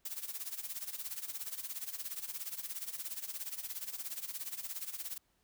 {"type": "noise with tremolo", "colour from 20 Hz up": "blue", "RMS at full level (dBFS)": -39, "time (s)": [0.05, 5.18], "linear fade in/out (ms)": 5, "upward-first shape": "sine", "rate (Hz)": 17, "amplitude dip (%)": 80, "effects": ["pink hiss -75 dBFS RMS until 5.43 s"]}